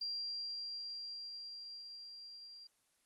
sine tone with level ramp, 4752 Hz, D8, 20 cents sharp, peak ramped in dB -37 to -51 dBFS, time 0.01-2.67 s, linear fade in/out 5 ms, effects white hiss -75 dBFS RMS until 3.05 s + Opus 24 kbps

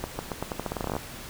accelerating click train, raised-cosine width 1 ms, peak -15 dBFS, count 17, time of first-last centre 0.04-0.966 s, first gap 150 ms, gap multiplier 0.85, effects pink hiss -41 dBFS RMS until 1.29 s

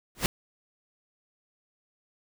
pink noise with exponential growth, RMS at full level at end -20 dBFS, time 0.15-0.26 s, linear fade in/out 1 ms, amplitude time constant 22 ms, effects none

